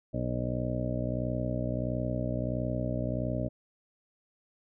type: harmonic tone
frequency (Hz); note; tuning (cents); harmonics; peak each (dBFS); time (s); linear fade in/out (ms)
61.5; B1; -7; 1 / 2 / 3 / 4 / 5 / 7 / 8 / 9 / 10; -38 / -33 / -39 / -36 / -39 / -46 / -47 / -39 / -37; 0.13-3.49; 20
effects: none